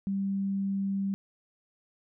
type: tone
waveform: sine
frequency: 196.1 Hz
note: G3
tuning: 1 cent sharp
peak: -27 dBFS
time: 0.07-1.14 s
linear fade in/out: 0 ms
effects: none